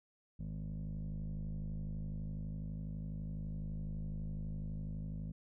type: tone with frequency modulation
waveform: sine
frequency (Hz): 104.2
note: G#2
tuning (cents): +6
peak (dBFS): -36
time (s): 0.39-5.32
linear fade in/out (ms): 10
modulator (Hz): 52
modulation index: 1.8
effects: tanh soft clip ceiling -37 dBFS